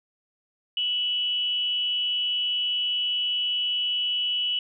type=tone with frequency modulation; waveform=sine; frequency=2955 Hz; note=F#7; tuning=3 cents flat; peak=-23 dBFS; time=0.77-4.59 s; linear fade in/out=2 ms; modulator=295 Hz; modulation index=0.31; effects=none